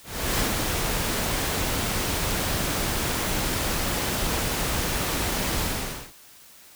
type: noise with ADSR envelope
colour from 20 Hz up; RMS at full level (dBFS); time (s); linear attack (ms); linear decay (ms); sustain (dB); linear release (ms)
pink; -23; 0.03-6.13; 360; 110; -3; 510
effects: white hiss -50 dBFS RMS until 6.75 s